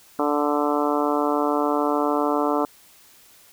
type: harmonic tone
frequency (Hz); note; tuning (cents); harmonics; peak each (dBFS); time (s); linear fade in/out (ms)
146.83; D3; 0; 2 / 3 / 4 / 5 / 6 / 7 / 8 / 9; -24 / -26 / -27 / -28 / -29 / -29 / -30 / -31; 0.19-2.65; 2
effects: white hiss -52 dBFS RMS until 3.52 s